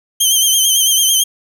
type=tone with vibrato; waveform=15% pulse; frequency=3136 Hz; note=G7; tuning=in tune; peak=-3 dBFS; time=0.2-1.24 s; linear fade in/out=10 ms; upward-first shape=triangle; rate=9 Hz; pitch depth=63 cents each way; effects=none